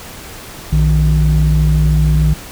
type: tone pair together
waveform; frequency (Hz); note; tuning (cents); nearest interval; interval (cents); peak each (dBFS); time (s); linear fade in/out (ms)
sine; 60.4 / 153.79; B1 / D#3; -38 / -20; octave + major third; 1618; -10; 0.72-2.34; 10
effects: tanh soft clip ceiling -4 dBFS + pink hiss -32 dBFS RMS until 2.51 s